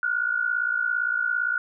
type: tone pair together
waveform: sine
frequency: 1422.4 / 1480 Hz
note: F6 / F#6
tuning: +31 / 0 cents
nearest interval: minor second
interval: 69 cents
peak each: -25 dBFS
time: 0.03-1.58 s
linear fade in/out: 2 ms
effects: none